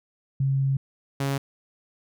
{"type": "tone pair in turn", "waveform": ["sine", "sawtooth"], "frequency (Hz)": [135.8, 138.09], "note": ["C#3", "C#3"], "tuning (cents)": [-35, -6], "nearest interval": "unison", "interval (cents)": 29, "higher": "second", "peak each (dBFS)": -20, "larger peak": "neither", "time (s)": [[0.4, 0.77], [1.2, 1.38]], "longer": "first", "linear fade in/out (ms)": 5, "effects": []}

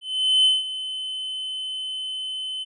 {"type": "tone with ADSR envelope", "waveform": "triangle", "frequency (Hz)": 3047, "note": "G7", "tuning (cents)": -50, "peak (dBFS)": -12, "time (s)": [0.01, 2.65], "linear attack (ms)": 440, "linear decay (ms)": 180, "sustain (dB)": -14, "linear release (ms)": 27, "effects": ["resampled to 24000 Hz"]}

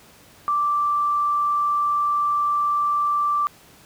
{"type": "tone", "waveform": "sine", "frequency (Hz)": 1172, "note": "D6", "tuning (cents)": -4, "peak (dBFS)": -18, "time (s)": [0.48, 3.47], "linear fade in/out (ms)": 0, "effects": ["pink hiss -50 dBFS RMS until 3.85 s", "high-pass 60 Hz 12 dB/octave"]}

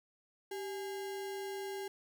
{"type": "tone with sample-and-hold", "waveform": "sine", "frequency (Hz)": 390, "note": "G4", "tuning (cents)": -9, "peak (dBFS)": -38, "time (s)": [0.51, 1.88], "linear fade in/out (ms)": 5, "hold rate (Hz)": 1225, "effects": []}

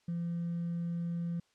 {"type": "tone with hard clipping", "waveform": "triangle", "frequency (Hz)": 170.6, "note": "F3", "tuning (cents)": -40, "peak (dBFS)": -32, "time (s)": [0.08, 1.4], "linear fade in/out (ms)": 5, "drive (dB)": 2, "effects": ["white hiss -72 dBFS RMS until 1.54 s", "low-pass 6000 Hz 12 dB/octave"]}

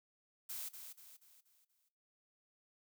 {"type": "noise with echo", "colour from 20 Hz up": "blue", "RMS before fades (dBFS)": -44, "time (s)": [0.49, 0.69], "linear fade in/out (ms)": 10, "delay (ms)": 240, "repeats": 5, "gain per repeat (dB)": -7, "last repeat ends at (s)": 1.89, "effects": ["noise-tail reverb RT60 0.4 s tail -17 dB re dry"]}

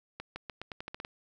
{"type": "accelerating click train", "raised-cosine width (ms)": 0.3, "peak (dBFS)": -23, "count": 10, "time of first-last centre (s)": [0.2, 1.049], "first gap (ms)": 160, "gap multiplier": 0.86, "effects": []}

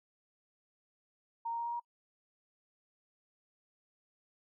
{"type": "tone with pitch steps", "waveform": "sine", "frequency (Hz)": [925, 930.9, 936.8, 942.8, 948.8], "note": ["A#5", "A#5", "A#5", "A#5", "A#5"], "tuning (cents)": [-14, -3, 8, 19, 30], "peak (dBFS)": -34, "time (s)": [1.45, 1.8], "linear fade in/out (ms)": 10, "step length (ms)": 70, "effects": ["noise-tail reverb RT60 0.1 s tail -26 dB re dry"]}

